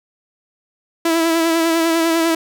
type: tone with vibrato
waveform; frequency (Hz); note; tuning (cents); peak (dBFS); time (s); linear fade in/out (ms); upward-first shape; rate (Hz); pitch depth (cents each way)
sawtooth; 329.6; E4; 0; -10; 1.05-2.35; 5; sine; 10; 31
effects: none